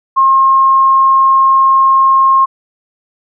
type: tone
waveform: sine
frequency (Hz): 1071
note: C6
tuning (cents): +40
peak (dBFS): -5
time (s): 0.16-2.46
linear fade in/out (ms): 20
effects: none